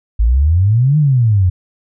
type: exponential two-way sweep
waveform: sine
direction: up then down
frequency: 51.91 to 155.56 to 87 Hz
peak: -8 dBFS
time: 0.19-1.5 s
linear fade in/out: 10 ms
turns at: 0.98 s
effects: none